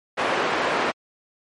pink band-pass noise, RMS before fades -23 dBFS, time 0.17-0.92 s, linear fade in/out 20 ms, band 410 to 2200 Hz, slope 12 dB/octave, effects MP3 48 kbps

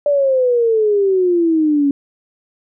sine exponential sweep, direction down, 587.3 to 277.2 Hz, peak -11 dBFS, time 0.06-1.91 s, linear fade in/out 2 ms, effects none

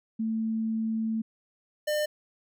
sine / square tone pair in turn, 222.4 / 602 Hz, A3 / D5, +19 / +43 cents, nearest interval octave + perfect fourth, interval 1724 cents, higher second, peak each -26 dBFS, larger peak neither, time 0.19-1.22 / 1.87-2.06 s, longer first, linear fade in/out 10 ms, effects none

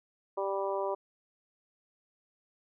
harmonic tone, 196 Hz, G3, in tune, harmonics 2 / 3 / 4 / 5 / 6, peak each -34 / -34 / -40 / -36 / -44 dBFS, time 0.37-0.95 s, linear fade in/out 10 ms, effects none

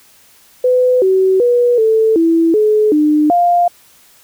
sine tone with pitch steps, 503 / 378.7 / 485.1 / 442.3 / 330.2 / 427 / 301.6 / 700 Hz, B4 / F#4 / B4 / A4 / E4 / G#4 / D4 / F5, +32 / +40 / -31 / +9 / +3 / +48 / +46 / +4 cents, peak -8 dBFS, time 0.64-3.68 s, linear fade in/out 5 ms, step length 380 ms, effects white hiss -47 dBFS RMS until 4.23 s

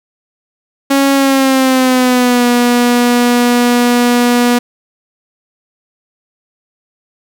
sawtooth tone with pitch glide, 275.3 to 242.4 Hz, C#4 to B3, -12 to -32 cents, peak -4 dBFS, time 0.9-4.59 s, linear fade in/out 10 ms, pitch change -220 cents, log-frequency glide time 1.14-2.46 s, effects none

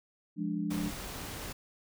sine chord, D diminished, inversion first, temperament equal, 174.61 / 207.7 / 293.7 Hz, F3 / Ab3 / D4, 0 / 0 / 0 cents, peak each -35 dBFS, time 0.36-0.92 s, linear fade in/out 50 ms
pink noise, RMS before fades -41 dBFS, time 0.7-1.53 s, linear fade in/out 10 ms
effects none

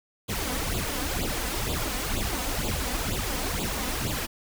pink noise with flanger, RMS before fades -29 dBFS, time 0.28-4.27 s, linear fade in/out 20 ms, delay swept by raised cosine 0.26 to 4.06 ms, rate 2.1 Hz, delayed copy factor +0.8, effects none

